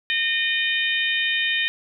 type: harmonic tone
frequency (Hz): 612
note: D#5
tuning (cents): -29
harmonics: 3 / 4 / 5 / 6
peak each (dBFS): -24 / -25 / -26 / -27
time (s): 0.1-1.68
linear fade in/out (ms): 0
effects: none